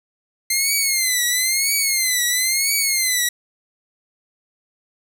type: tone with vibrato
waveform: 10% pulse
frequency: 2093 Hz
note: C7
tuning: in tune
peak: -8 dBFS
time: 0.5-3.29 s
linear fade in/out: 5 ms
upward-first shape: triangle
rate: 1 Hz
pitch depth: 150 cents each way
effects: none